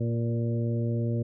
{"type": "harmonic tone with a mistuned harmonic", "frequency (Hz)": 116.54, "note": "A#2", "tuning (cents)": 0, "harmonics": [1, 2, 3, 4, 5], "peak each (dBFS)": [-26, -32, -36, -38, -40], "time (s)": [0, 1.23], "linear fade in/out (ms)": 10, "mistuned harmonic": 4, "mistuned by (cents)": 17, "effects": []}